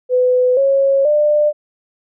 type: tone with pitch steps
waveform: sine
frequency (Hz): 502 / 547.4 / 597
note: B4 / C#5 / D5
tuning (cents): +28 / -22 / +28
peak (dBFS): -10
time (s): 0.09-1.53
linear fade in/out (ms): 50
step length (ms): 480
effects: none